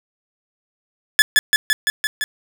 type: tone with echo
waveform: sawtooth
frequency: 1720 Hz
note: A6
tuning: 40 cents flat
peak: -4 dBFS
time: 1.19-1.22 s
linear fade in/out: 0 ms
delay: 170 ms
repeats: 6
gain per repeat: -2 dB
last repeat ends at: 2.24 s
effects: none